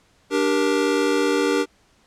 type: chord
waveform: square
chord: G minor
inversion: second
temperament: equal with one note detuned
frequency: 293.7 / 392 / 471.3 Hz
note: D4 / G4 / Bb4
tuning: 0 / 0 / +19 cents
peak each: -23 dBFS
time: 0.3-1.66 s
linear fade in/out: 50 ms
effects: pink hiss -59 dBFS RMS until 2.06 s + low-pass 8000 Hz 12 dB/octave